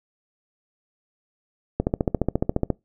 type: click train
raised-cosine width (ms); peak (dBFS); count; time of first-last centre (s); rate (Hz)
2; -7; 14; 1.8-2.703; 14.4
effects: noise-tail reverb RT60 0.2 s tail -24 dB re dry